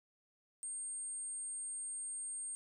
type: tone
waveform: sine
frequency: 8600 Hz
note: C9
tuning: 47 cents sharp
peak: -40 dBFS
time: 0.63-2.55 s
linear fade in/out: 0 ms
effects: none

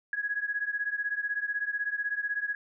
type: beating tone pair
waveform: sine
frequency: 1661.2 / 1677.2 Hz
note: G#6 / G#6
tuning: 0 / +17 cents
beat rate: 16 Hz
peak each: -31 / -33 dBFS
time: 0.13-2.55 s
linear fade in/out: 2 ms
effects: none

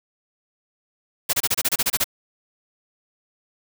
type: noise bursts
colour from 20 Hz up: white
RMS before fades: -20 dBFS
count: 11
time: 1.29-2.043 s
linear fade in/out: 10 ms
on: 43 ms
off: 28 ms
effects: none

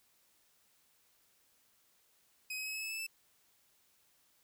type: tone with pitch steps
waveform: sawtooth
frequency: 2525 / 2544 / 2563 / 2583 / 2602 / 2622 / 2641 Hz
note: D#7 / D#7 / E7 / E7 / E7 / E7 / E7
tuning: +25 / +38 / -49 / -36 / -23 / -10 / +3 cents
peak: -35 dBFS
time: 2.5-3.067 s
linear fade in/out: 5 ms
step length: 81 ms
effects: white hiss -71 dBFS RMS until 4.43 s

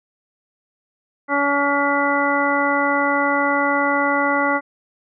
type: harmonic tone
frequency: 283.7 Hz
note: C#4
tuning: 40 cents sharp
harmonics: 1 / 2 / 3 / 4 / 5 / 7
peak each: -23 / -23 / -23 / -23 / -23 / -23 dBFS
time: 1.28-4.61 s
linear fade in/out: 50 ms
effects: none

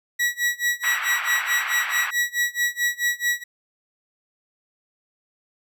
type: tone with tremolo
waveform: 40% pulse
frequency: 1930 Hz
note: B6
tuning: 40 cents flat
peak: -17 dBFS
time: 0.19-3.44 s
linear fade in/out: 10 ms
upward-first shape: sine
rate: 4.6 Hz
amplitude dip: 95%
type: band-pass noise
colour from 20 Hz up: white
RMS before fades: -28 dBFS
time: 0.83-2.11 s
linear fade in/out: 10 ms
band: 1100 to 2200 Hz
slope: 24 dB/octave
effects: none

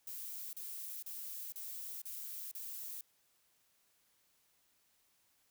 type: noise bursts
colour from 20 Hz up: violet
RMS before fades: -45 dBFS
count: 6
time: 0.07-3.01 s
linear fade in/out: 2 ms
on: 460 ms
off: 36 ms
effects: white hiss -74 dBFS RMS until 5.5 s

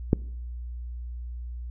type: click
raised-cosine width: 3 ms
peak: -5 dBFS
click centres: 0.131 s
effects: noise-tail reverb RT60 0.7 s tail -24 dB re dry + added 60 Hz sine -33 dBFS peak until 1.7 s

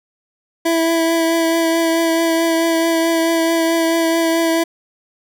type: tone with vibrato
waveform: 25% pulse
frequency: 330 Hz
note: E4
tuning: 2 cents sharp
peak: -10 dBFS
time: 0.65-4.64 s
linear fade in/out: 10 ms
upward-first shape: triangle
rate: 4.6 Hz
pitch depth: 19 cents each way
effects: none

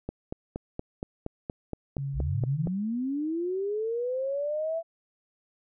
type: click train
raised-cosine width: 2 ms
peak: -19 dBFS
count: 12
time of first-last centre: 0.09-2.672 s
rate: 4.26 Hz
type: tone with tremolo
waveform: sine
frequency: 138.4 Hz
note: C#3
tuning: 2 cents flat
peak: -29 dBFS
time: 1.98-2.66 s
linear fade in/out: 2 ms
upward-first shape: sine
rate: 3.3 Hz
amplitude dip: 30%
type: linear sweep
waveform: sine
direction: up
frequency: 49.56 to 670 Hz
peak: -27 dBFS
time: 2.13-4.83 s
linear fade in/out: 50 ms
effects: none

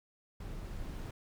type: noise with level ramp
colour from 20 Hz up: brown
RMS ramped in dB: -43 to -40 dBFS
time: 0.4-1.11 s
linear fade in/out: 5 ms
effects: none

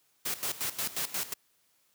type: noise with tremolo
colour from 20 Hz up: white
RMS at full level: -32 dBFS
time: 0.25-1.34 s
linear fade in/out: 10 ms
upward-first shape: square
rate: 5.6 Hz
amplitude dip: 80%
effects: white hiss -70 dBFS RMS until 1.94 s + high-pass 80 Hz 12 dB/octave

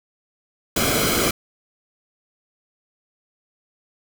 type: noise with comb filter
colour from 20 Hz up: pink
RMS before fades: -20 dBFS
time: 0.76-1.31 s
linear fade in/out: 5 ms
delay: 1.1 ms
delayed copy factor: -0.7
effects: none

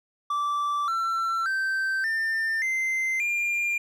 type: tone with pitch steps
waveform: triangle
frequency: 1165 / 1346 / 1555.1 / 1796.7 / 2076 / 2398 Hz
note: D6 / E6 / G6 / A6 / C7 / D7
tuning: -14 / +36 / -14 / +36 / -14 / +36 cents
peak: -22 dBFS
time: 0.3-3.78 s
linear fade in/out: 5 ms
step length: 580 ms
effects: none

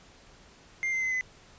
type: tone with pitch steps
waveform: triangle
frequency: 2100 / 2075 / 2050 / 2025 Hz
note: C7 / C7 / C7 / B6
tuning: +6 / -15 / -36 / +43 cents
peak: -25 dBFS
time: 0.83-1.21 s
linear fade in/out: 0 ms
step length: 95 ms
effects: pink hiss -55 dBFS RMS until 1.58 s + resampled to 16000 Hz

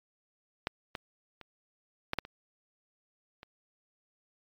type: clicks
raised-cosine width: 0.3 ms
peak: -14 / -19 / -30 / -14 / -13 / -28 / -30 dBFS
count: 7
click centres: 0.671 / 0.952 / 1.413 / 2.134 / 2.187 / 2.251 / 3.431 s
effects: MP3 96 kbps

